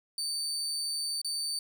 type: tone with dropouts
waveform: 30% pulse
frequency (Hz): 4576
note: D8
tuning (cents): -46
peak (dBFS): -28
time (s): 0.18-1.59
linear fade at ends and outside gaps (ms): 2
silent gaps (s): 1.216-1.246
effects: 11-bit

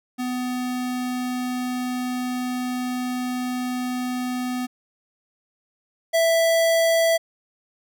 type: tone pair in turn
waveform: square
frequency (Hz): 250.3 / 660.5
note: B3 / E5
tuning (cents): +23 / +3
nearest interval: octave + perfect fourth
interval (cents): 1680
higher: second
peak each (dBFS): -25 / -17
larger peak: second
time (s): 0.18-4.67 / 6.13-7.18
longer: first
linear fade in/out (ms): 20
effects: none

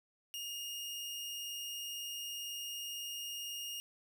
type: tone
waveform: sawtooth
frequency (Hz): 2843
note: F7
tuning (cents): +30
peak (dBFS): -37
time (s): 0.34-3.8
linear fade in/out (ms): 0
effects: none

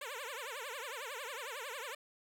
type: tone with vibrato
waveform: 10% pulse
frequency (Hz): 513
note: C5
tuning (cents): -34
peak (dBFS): -33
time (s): 0.01-1.95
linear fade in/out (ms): 5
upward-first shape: triangle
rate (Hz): 11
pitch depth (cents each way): 300
effects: none

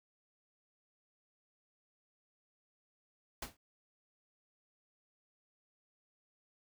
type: noise with exponential decay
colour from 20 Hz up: pink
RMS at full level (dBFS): -37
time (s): 3.42-3.57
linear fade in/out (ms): 5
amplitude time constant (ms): 31
effects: none

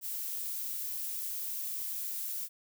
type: noise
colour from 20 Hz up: violet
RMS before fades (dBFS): -37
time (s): 0.01-2.49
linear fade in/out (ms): 50
effects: none

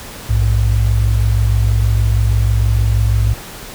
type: tone pair together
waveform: sine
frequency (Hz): 59.62 / 105.9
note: A#1 / G#2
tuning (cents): +40 / +34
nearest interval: minor seventh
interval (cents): 994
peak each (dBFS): -13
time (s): 0.29-3.34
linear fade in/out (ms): 10
effects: pink hiss -32 dBFS RMS until 3.74 s

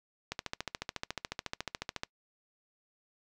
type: click train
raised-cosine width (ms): 0.2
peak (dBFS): -17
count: 25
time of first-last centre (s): 0.32-2.034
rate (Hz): 14
effects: noise-tail reverb RT60 0.1 s tail -24 dB re dry

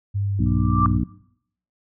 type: tone with pitch glide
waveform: sine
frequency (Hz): 100 to 98.85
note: G2 to G2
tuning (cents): +35 to +15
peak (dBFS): -20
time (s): 0.14-1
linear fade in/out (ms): 20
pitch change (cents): -20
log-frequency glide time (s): 0.27-0.42
type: harmonic tone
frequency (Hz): 60.8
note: B1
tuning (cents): -26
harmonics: 1 / 2 / 3 / 4 / 5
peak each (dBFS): -25 / -27 / -23 / -25 / -29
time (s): 0.39-1.04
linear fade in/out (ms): 5
type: tone with exponential growth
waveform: sine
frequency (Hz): 1174.7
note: D6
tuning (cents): 0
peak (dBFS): -14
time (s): 0.46-0.86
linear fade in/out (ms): 1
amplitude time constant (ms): 86
effects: noise-tail reverb RT60 0.7 s tail -20 dB re dry

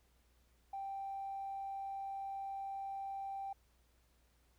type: tone with tanh clipping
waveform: triangle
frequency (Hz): 784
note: G5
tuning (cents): 0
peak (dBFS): -40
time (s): 0.73-3.53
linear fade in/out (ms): 5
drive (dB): 4
effects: added 60 Hz sine -70 dBFS peak until 4.58 s + pink hiss -75 dBFS RMS until 4.58 s

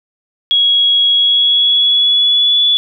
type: tone with pitch glide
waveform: sine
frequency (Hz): 3322 to 3435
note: G#7 to A7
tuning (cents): 0 to -42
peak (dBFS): -8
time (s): 0.51-2.77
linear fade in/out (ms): 0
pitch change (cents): +58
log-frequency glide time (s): 1.11-2.64
effects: none

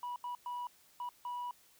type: tone bursts at uneven times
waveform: sine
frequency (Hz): 976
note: B5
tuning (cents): -21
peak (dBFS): -35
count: 5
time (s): 0.03-0.16 / 0.24-0.35 / 0.46-0.67 / 1-1.09 / 1.25-1.51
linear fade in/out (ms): 2
effects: tanh soft clip ceiling -36 dBFS + white hiss -65 dBFS RMS until 1.79 s

